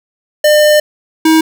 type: tone pair in turn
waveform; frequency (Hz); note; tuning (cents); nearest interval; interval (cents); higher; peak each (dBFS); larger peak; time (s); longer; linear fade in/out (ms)
square; 602 / 318.9; D5 / D#4; +43 / +43; major seventh; 1100; first; -6; neither; 0.44-0.8 / 1.25-1.41; first; 5
effects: none